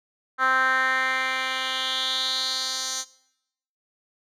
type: tone with band-pass filter sweep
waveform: 10% pulse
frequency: 261 Hz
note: C4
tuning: 4 cents flat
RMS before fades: -25 dBFS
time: 0.38-3.05 s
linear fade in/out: 50 ms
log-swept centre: 1400 to 5900 Hz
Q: 3.7
effects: noise-tail reverb RT60 0.8 s tail -20 dB re dry